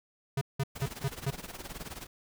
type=tone bursts; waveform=square; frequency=136.9 Hz; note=C#3; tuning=21 cents flat; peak=-28 dBFS; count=5; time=0.37-1.305 s; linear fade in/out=5 ms; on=43 ms; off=180 ms
type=noise with tremolo; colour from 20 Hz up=pink; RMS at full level=-40 dBFS; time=0.75-2.07 s; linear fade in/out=10 ms; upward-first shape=sine; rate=19 Hz; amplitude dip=80%
effects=none